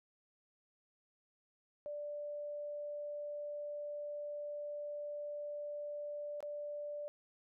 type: tone with dropouts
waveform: sine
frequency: 587.3 Hz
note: D5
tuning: in tune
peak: -40 dBFS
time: 1.86-7.08 s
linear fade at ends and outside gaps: 0 ms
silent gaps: 6.405-6.427 s
effects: none